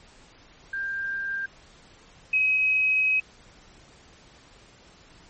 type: tone pair in turn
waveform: sine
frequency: 1590 / 2540 Hz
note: G6 / D#7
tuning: +24 / +35 cents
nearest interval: minor sixth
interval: 811 cents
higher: second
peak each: -27 / -19 dBFS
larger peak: second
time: 0.73-1.46 / 2.33-3.2 s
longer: second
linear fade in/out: 5 ms
effects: pink hiss -53 dBFS RMS until 5.29 s + MP3 32 kbps